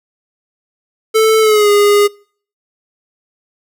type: tone with pitch glide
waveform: square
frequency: 440 to 410.5 Hz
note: A4 to G#4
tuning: 0 to -20 cents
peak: -8 dBFS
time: 1.14-2.08 s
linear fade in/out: 20 ms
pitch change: -120 cents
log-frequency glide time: 1.4-1.7 s
effects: noise-tail reverb RT60 0.5 s tail -26 dB re dry